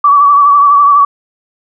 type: tone with vibrato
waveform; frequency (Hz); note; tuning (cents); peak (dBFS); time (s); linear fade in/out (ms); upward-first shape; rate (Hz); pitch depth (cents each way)
sine; 1146; D6; -43; -3; 0.04-1.05; 5; triangle; 12; 53
effects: none